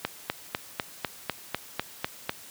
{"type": "click train", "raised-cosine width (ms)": 0.3, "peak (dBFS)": -10, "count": 10, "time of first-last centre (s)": [0.05, 2.294], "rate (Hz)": 4.01, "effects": ["white hiss -47 dBFS RMS until 2.5 s", "high-pass 80 Hz 12 dB/octave"]}